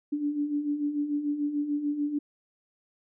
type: beating tone pair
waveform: sine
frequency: 286.8 / 293.6 Hz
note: D4 / D4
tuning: -41 / 0 cents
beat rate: 6.8 Hz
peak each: -34 / -27 dBFS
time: 0.12-2.19 s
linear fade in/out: 10 ms
effects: none